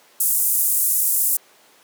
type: band-pass noise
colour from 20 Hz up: white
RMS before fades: -19 dBFS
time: 0.2-1.37 s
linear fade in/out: 5 ms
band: 8700 to 16000 Hz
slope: 24 dB/octave
effects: pink hiss -52 dBFS RMS until 1.83 s + high-pass 400 Hz 12 dB/octave